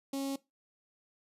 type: tone with notch filter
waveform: sawtooth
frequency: 273.7 Hz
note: C#4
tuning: 22 cents flat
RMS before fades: -35 dBFS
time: 0.13-0.36 s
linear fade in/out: 5 ms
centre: 1600 Hz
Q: 0.53
effects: noise-tail reverb RT60 0.2 s tail -19 dB re dry + resampled to 32000 Hz